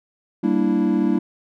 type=chord; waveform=triangle; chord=E half-diminished seventh; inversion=first; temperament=equal; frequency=196 / 233.1 / 293.7 / 329.6 Hz; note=G3 / Bb3 / D4 / E4; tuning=0 / 0 / 0 / 0 cents; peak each=-20 dBFS; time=0.43-1.19 s; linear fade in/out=10 ms; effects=none